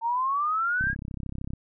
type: exponential sweep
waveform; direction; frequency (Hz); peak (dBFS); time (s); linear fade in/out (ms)
sine; up; 903 to 1664; -23; 0.01-0.95; 50
type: click train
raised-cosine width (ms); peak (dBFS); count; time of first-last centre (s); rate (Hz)
5; -22; 25; 0.81-1.535; 33.1
effects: none